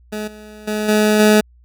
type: tone with level steps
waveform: 20% pulse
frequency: 212.6 Hz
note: G#3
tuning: 41 cents sharp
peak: -18 / -31 / -14 / -7 / -4 dBFS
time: 0.12-1.41 s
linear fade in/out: 10 ms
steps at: 0.27 / 0.67 / 0.88 / 1.19 s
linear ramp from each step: 10 ms
effects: added 60 Hz sine -46 dBFS peak until 1.64 s